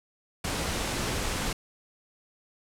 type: noise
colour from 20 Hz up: pink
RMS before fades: -30 dBFS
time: 0.44-1.53 s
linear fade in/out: 5 ms
effects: low-pass 10000 Hz 12 dB/octave